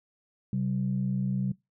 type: tone pair together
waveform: sine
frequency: 131.5 / 191.66 Hz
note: C3 / G3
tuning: +9 / -39 cents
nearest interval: perfect fifth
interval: 652 cents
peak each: -28 dBFS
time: 0.53-1.52 s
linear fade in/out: 2 ms
effects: noise-tail reverb RT60 0.2 s tail -22 dB re dry + tanh soft clip ceiling -18 dBFS